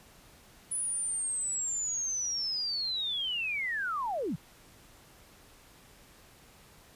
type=linear sweep; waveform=sine; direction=down; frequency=10030 to 123.47 Hz; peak=-30 dBFS; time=0.71-4.36 s; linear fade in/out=10 ms; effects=pink hiss -57 dBFS RMS until 6.95 s + resampled to 32000 Hz

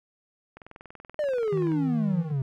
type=click train; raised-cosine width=0.5 ms; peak=-29 dBFS; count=25; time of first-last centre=0.57-1.718 s; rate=20.9 Hz
type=exponential sweep; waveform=triangle; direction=down; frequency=617 to 130 Hz; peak=-22 dBFS; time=1.19-2.42 s; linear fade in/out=2 ms
type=tone; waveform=triangle; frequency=158.1 Hz; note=D#3; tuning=28 cents sharp; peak=-25 dBFS; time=1.52-2.32 s; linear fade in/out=10 ms
effects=none

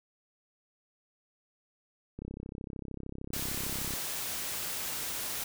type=click train; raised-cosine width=3 ms; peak=-27 dBFS; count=59; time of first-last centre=2.19-3.937 s; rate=33.2 Hz
type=noise; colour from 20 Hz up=white; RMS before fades=-36 dBFS; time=3.33-5.44 s; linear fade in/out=5 ms
effects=none

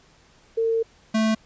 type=tone pair in turn; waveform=sine / square; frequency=453.3 / 219.7 Hz; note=A#4 / A3; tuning=-48 / -2 cents; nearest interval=octave + minor second; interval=1254 cents; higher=first; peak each=-19 dBFS; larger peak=neither; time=0.57-0.83 / 1.14-1.35 s; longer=first; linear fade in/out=10 ms; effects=pink hiss -56 dBFS RMS until 1.45 s + resampled to 16000 Hz

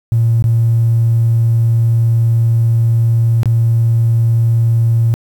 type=tone with dropouts; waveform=triangle; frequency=115.1 Hz; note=A#2; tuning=22 cents flat; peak=-5 dBFS; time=0.12-5.14 s; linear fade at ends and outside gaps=0 ms; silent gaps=0.424-0.441 / 3.432-3.457 s; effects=tanh soft clip ceiling -6 dBFS + 7-bit

